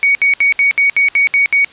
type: tone bursts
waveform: sine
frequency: 2241 Hz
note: C#7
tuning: 18 cents sharp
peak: -8 dBFS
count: 9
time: 0.03-1.646 s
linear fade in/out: 0 ms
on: 120 ms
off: 67 ms
effects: white hiss -40 dBFS RMS until 1.72 s + resampled to 8000 Hz